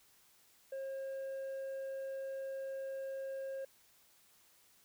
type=tone with tanh clipping; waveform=sine; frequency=538 Hz; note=C5; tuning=48 cents sharp; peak=-40 dBFS; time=0.72-3.65 s; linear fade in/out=5 ms; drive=4 dB; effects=white hiss -67 dBFS RMS until 4.84 s

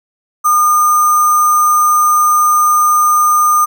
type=tone with sample-and-hold; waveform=sine; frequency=1214 Hz; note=D#6; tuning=43 cents flat; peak=-7 dBFS; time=0.44-3.66 s; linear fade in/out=20 ms; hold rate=7350 Hz; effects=none

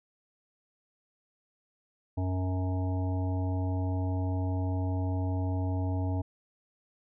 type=harmonic tone; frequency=92.5 Hz; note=F#2; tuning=in tune; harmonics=1 / 3 / 5 / 7 / 9 / 10; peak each=-28 / -35 / -45 / -42 / -44 / -50 dBFS; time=2.17-6.22 s; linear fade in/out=10 ms; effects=none

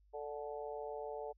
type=harmonic tone with a mistuned harmonic; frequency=146.83 Hz; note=D3; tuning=in tune; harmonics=3 / 4 / 5 / 6; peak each=-44 / -46 / -48 / -50 dBFS; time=0.13-1.33 s; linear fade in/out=20 ms; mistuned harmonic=6; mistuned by=-26 cents; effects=added 50 Hz sine -65 dBFS peak until 1.37 s

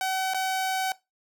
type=tone with dropouts; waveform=sawtooth; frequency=758 Hz; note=F#5; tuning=42 cents sharp; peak=-22 dBFS; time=0.01-0.92 s; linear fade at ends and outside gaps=1 ms; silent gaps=0.336-0.345 s; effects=noise-tail reverb RT60 0.2 s tail -18 dB re dry

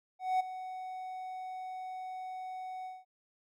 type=tone with ADSR envelope; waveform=triangle; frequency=745 Hz; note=F#5; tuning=12 cents sharp; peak=-23 dBFS; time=0.19-3.05 s; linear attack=210 ms; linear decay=11 ms; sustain=-14 dB; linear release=200 ms; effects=none

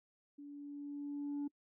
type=tone with level ramp; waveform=sine; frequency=287.5 Hz; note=D4; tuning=37 cents flat; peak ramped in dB=-48 to -33 dBFS; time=0.38-1.48 s; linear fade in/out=10 ms; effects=noise-tail reverb RT60 0.1 s tail -25 dB re dry + tanh soft clip ceiling -35 dBFS

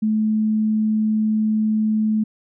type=tone; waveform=sine; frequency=216.3 Hz; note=A3; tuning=29 cents flat; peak=-16 dBFS; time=0.02-2.24 s; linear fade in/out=10 ms; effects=none

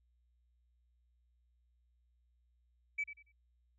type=tone with echo; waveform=sine; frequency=2300 Hz; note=D7; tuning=37 cents flat; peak=-32 dBFS; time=2.98-3.04 s; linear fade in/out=10 ms; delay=94 ms; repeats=3; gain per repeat=-12 dB; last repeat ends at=3.322 s; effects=tanh soft clip ceiling -28 dBFS + added 60 Hz sine -70 dBFS peak until 3.78 s

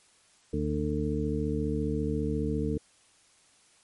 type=harmonic tone; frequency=74.6 Hz; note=D2; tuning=28 cents sharp; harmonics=1 / 2 / 3 / 4 / 6; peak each=-33 / -33 / -33 / -33 / -33 dBFS; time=0.53-2.78 s; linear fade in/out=5 ms; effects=white hiss -62 dBFS RMS until 3.83 s + MP3 48 kbps

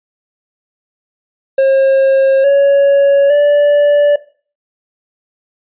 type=tone with pitch steps; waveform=triangle; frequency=538 / 559.6 / 582 Hz; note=C5 / C#5 / D5; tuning=+48 / +16 / -16 cents; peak=-4 dBFS; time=1.58-4.16 s; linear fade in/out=5 ms; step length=860 ms; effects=noise-tail reverb RT60 0.4 s tail -17 dB re dry + resampled to 8000 Hz

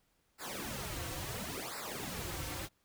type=noise with flanger; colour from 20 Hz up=pink; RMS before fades=-41 dBFS; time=0.38-2.69 s; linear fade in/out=50 ms; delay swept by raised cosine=0.31 to 4.91 ms; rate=0.72 Hz; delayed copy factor=-0.95; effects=pink hiss -75 dBFS RMS until 2.84 s

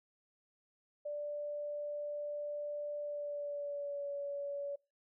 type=tone with pitch glide; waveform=sine; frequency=587.3 to 568 Hz; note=D5 to C#5; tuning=0 to +42 cents; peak=-37 dBFS; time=1.05-4.76 s; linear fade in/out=10 ms; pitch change=-58 cents; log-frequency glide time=3-4.09 s; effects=noise-tail reverb RT60 0.3 s tail -26 dB re dry

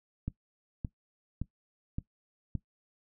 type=click train; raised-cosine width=5 ms; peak=-21 dBFS; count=5; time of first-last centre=0.28-2.553 s; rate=1.76 Hz; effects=noise-tail reverb RT60 0.1 s tail -18 dB re dry

